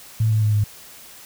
sine tone with pitch steps, 110.7 / 108.61 / 106.56 / 104.55 Hz, A2 / A2 / G#2 / G#2, +11 / -22 / +45 / +12 cents, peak -15 dBFS, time 0.2-0.64 s, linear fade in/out 5 ms, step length 110 ms, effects white hiss -43 dBFS RMS until 1.25 s

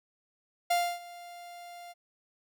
45% pulse tone with ADSR envelope, 698.5 Hz, F5, in tune, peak -23 dBFS, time 0.7-1.94 s, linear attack 9 ms, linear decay 280 ms, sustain -21 dB, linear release 30 ms, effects none

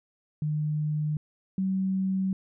sine tone pair in turn, 151.6 / 190.29 Hz, D#3 / F#3, -45 / +49 cents, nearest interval major third, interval 394 cents, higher second, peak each -25 / -24 dBFS, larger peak second, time 0.42-1.17 / 1.58-2.33 s, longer neither, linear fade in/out 2 ms, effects none

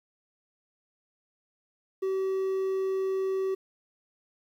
triangle tone, 382.4 Hz, G4, 43 cents flat, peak -24 dBFS, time 2.02-3.55 s, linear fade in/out 10 ms, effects 10-bit

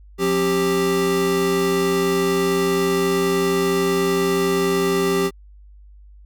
square tone cluster, 177.6 / 268.3 / 392.6 Hz, F3 / C4 / G4, +29 / +44 / +3 cents, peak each -25 / -27 / -19 dBFS, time 0.18-5.31 s, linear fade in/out 50 ms, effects added 50 Hz sine -42 dBFS peak until 6.25 s

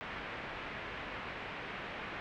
white low-pass noise, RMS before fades -43 dBFS, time 0.01-2.2 s, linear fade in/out 0 ms, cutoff 2500 Hz, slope 24 dB/octave, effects none

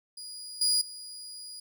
30% pulse tone with level steps, 4894 Hz, D#8, 29 cents flat, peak -37 / -20 / -38 dBFS, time 0.17-1.6 s, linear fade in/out 5 ms, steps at 0.61 / 0.81 s, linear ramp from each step 5 ms, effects none

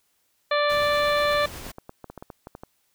harmonic tone, 587 Hz, D5, 1 cent flat, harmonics 1 / 2 / 3 / 4 / 5 / 6 / 7, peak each -22 / -25 / -28 / -32 / -40 / -32 / -34 dBFS, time 0.51-1.46 s, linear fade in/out 5 ms
pink noise with tremolo, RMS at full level -37 dBFS, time 0.69-1.72 s, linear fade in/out 10 ms, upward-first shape triangle, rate 8.3 Hz, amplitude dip 30%
clicks, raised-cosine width 1 ms, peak -24 dBFS, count 11, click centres 1.666 / 1.784 / 1.894 / 2.043 / 2.1 / 2.177 / 2.225 / 2.302 / 2.471 / 2.551 / 2.635 s
effects white hiss -69 dBFS RMS until 2.94 s

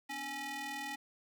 sawtooth ring-modulated tone, 544 Hz, C#5, 33 cents flat, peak -32 dBFS, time 0.09-0.96 s, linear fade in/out 10 ms, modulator 1380 Hz, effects none

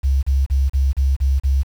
sine tone bursts, 67.6 Hz, C#2, 43 cents flat, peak -13 dBFS, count 7, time 0.03-1.634 s, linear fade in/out 20 ms, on 200 ms, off 34 ms, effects 7-bit

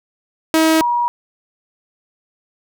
sawtooth / sine tone pair in turn, 319.8 / 958.3 Hz, D#4 / A#5, +48 / +48 cents, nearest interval octave + perfect fifth, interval 1900 cents, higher second, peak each -7 / -14 dBFS, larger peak first, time 0.54-0.81 / 0.81-1.08 s, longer neither, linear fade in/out 0 ms, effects none

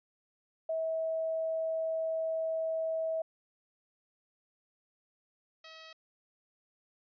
sine / 5% pulse tone pair in turn, 646 / 641.2 Hz, E5 / E5, -35 / -48 cents, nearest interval unison, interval 13 cents, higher first, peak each -30 / -36 dBFS, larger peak first, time 0.69-3.22 / 5.64-5.93 s, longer first, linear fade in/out 5 ms, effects resampled to 11025 Hz

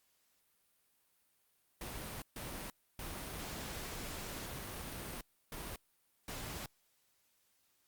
pink noise bursts at uneven times, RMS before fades -44 dBFS, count 5, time 1.81-2.22 / 2.36-2.7 / 2.99-5.21 / 5.52-5.76 / 6.28-6.66 s, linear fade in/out 2 ms, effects white hiss -75 dBFS RMS until 7.87 s + Opus 48 kbps

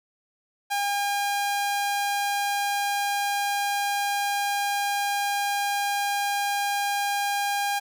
sawtooth tone, 808 Hz, G#5, 48 cents flat, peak -20 dBFS, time 0.7-7.8 s, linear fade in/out 20 ms, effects none

